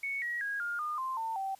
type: tone with pitch steps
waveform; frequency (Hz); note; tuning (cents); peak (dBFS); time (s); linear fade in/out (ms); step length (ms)
sine; 2217 / 1907.8 / 1641.8 / 1412.9 / 1215.8 / 1046.3 / 900.4 / 774.8; C#7 / A#6 / G#6 / F6 / D#6 / C6 / A5 / G5; 0 / +40 / -20 / +20 / -40 / 0 / +40 / -20; -32; 0.03-1.55; 5; 190
effects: white hiss -61 dBFS RMS until 1.59 s + resampled to 32000 Hz